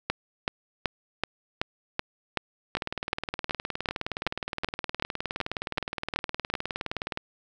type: two click trains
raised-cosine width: 0.3 ms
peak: -14 / -9 dBFS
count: 86 / 18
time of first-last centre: 2.77-7.174 / 0.1-6.539 s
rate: 19.3 / 2.64 Hz
effects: none